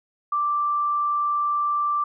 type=tone; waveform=sine; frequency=1174.7 Hz; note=D6; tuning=in tune; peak=-20 dBFS; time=0.32-2.04 s; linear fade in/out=5 ms; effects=none